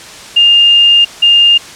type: tone pair in turn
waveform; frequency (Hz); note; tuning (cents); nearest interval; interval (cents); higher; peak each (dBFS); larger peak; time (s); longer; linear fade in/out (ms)
sine; 2814 / 2814; F7 / F7; +12 / +12; unison; 0; neither; -3; neither; 0.36-1.05 / 1.22-1.58; first; 10
effects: white hiss -30 dBFS RMS until 1.75 s + low-pass 7000 Hz 12 dB/octave